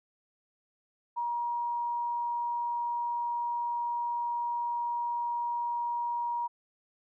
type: tone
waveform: sine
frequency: 951 Hz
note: A#5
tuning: 34 cents sharp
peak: -29 dBFS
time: 1.16-6.48 s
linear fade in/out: 20 ms
effects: none